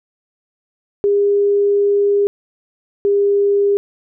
sine tone pair in turn, 405 / 403.2 Hz, G#4 / G4, -43 / +49 cents, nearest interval unison, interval 8 cents, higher first, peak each -11 dBFS, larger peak neither, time 1.04-2.27 / 3.05-3.77 s, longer first, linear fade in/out 0 ms, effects none

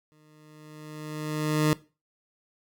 20% pulse tone with exponential growth, 153 Hz, D#3, 29 cents flat, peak -14 dBFS, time 0.12-1.73 s, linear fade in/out 0 ms, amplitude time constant 350 ms, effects noise-tail reverb RT60 0.3 s tail -19 dB re dry

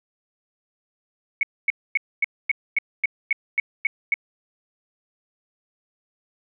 sine tone bursts, 2213 Hz, C#7, 3 cents flat, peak -16 dBFS, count 11, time 1.41-4.141 s, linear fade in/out 2 ms, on 21 ms, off 250 ms, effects none

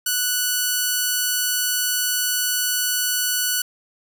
5% pulse tone, 1480 Hz, F#6, in tune, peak -8 dBFS, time 0.06-3.62 s, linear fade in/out 5 ms, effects none

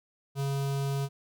square tone with notch filter, 138.59 Hz, C#3, in tune, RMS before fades -30 dBFS, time 0.35-1.09 s, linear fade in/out 50 ms, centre 1900 Hz, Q 1.9, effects none

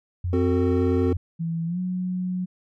sine tone, 88.9 Hz, F2, 31 cents sharp, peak -23 dBFS, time 0.24-1.17 s, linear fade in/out 5 ms
triangle chord, F# diminished, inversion second, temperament equal with one note detuned, 261.6 / 370 / 449.8 Hz, C4 / F#4 / A4, 0 / 0 / +38 cents, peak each -21 / -23 / -24 dBFS, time 0.33-1.13 s, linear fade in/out 2 ms
sine tone with pitch glide, 165.5 to 182.58 Hz, E3 to F#3, +7 to -23 cents, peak -24 dBFS, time 1.39-2.46 s, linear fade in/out 20 ms, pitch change +170 cents, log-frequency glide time 1.66-1.79 s
effects none

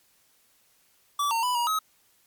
square tone with pitch steps, 1155 / 914 / 992 / 954 / 1275 Hz, D6 / A#5 / B5 / A#5 / D#6, -29 / -34 / +7 / +40 / +42 cents, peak -24 dBFS, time 1.19-1.79 s, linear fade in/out 5 ms, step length 120 ms, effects white hiss -64 dBFS RMS until 2.26 s + MP3 96 kbps

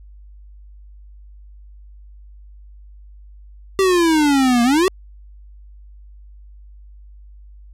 square exponential two-way sweep, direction down then up, 392 to 233.1 to 392 Hz, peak -13 dBFS, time 3.79-4.88 s, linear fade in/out 0 ms, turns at 4.63 s, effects added 50 Hz sine -39 dBFS peak until 7.73 s + low-pass 11000 Hz 12 dB/octave

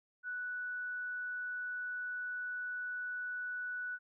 sine tone, 1480 Hz, F#6, in tune, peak -37 dBFS, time 0.23-3.99 s, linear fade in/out 50 ms, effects none

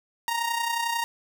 sawtooth tone with amplitude modulation, 932.3 Hz, A#5, in tune, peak -19 dBFS, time 0.28-1.04 s, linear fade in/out 0 ms, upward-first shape sine, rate 31.1 Hz, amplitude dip 55%, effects none

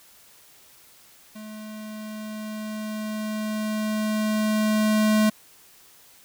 square tone with level ramp, 214.8 Hz, A3, 41 cents flat, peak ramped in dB -38 to -17 dBFS, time 1.35-5.3 s, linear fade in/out 10 ms, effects white hiss -53 dBFS RMS until 6.24 s

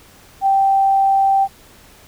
sine tone, 781 Hz, G5, 7 cents flat, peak -11 dBFS, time 0.41-1.48 s, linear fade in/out 50 ms, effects pink hiss -46 dBFS RMS until 2.07 s

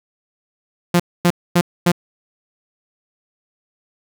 sawtooth tone bursts, 174.61 Hz, F3, in tune, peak -7 dBFS, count 4, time 0.94-1.918 s, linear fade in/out 5 ms, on 57 ms, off 250 ms, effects none

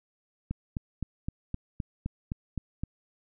click train, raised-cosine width 5 ms, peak -19 dBFS, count 10, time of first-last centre 0.51-2.836 s, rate 3.87 Hz, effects none

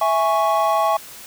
triangle chord, C# minor, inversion first, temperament equal, 659.3 / 830.6 / 1108.7 Hz, E5 / G#5 / C#6, 0 / 0 / 0 cents, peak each -18 dBFS, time 0.01-0.97 s, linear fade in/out 5 ms, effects white hiss -39 dBFS RMS until 1.26 s

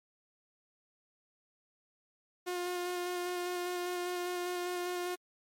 sawtooth tone with vibrato, 356.5 Hz, F4, 36 cents sharp, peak -30 dBFS, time 2.46-5.16 s, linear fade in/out 20 ms, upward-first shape square, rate 5 Hz, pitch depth 11 cents each way, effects MP3 64 kbps

